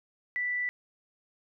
sine tone, 1973 Hz, B6, 2 cents flat, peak -28 dBFS, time 0.36-0.69 s, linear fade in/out 0 ms, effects none

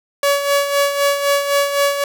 sawtooth tone with tremolo, 566 Hz, C#5, 36 cents sharp, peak -8 dBFS, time 0.23-2.04 s, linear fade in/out 2 ms, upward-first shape sine, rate 3.9 Hz, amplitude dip 60%, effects none

